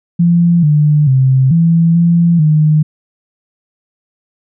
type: tone with pitch steps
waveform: sine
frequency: 171.5 / 149.6 / 131.9 / 166.5 / 170.1 / 153.4 Hz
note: F3 / D3 / C3 / E3 / F3 / D#3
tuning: -31 / +32 / +14 / +18 / -45 / -24 cents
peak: -6 dBFS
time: 0.19-2.83 s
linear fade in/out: 10 ms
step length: 440 ms
effects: none